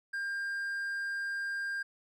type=tone; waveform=triangle; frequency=1600 Hz; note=G6; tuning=35 cents sharp; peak=-31 dBFS; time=0.13-1.83 s; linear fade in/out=10 ms; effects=none